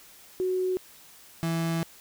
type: tone pair in turn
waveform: sine / 35% pulse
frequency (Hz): 370 / 165.34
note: F#4 / E3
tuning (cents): 0 / +6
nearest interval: octave + major second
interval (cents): 1394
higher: first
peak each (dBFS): -24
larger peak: neither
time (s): 0.4-0.77 / 1.43-1.83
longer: second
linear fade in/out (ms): 0
effects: white hiss -52 dBFS RMS until 2 s